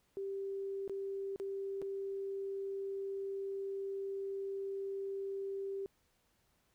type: tone with dropouts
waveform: sine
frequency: 392 Hz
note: G4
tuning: in tune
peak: -37 dBFS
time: 0.17-5.86 s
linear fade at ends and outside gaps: 0 ms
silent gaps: 0.878-0.896 / 1.36-1.399 / 1.817-1.823 s
effects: pink hiss -75 dBFS RMS until 6.74 s